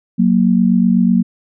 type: tone pair together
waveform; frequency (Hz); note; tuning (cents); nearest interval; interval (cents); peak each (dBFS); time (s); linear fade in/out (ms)
sine; 185.01 / 233.1; F#3 / A#3; 0 / 0; major third; 400; -12; 0.18-1.23; 20
effects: none